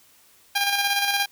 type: tone with tremolo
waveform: 10% pulse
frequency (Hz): 804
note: G5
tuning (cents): +44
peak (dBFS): -11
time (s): 0.55-1.26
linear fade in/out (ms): 10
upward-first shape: square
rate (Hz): 17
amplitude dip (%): 40
effects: white hiss -56 dBFS RMS until 1.31 s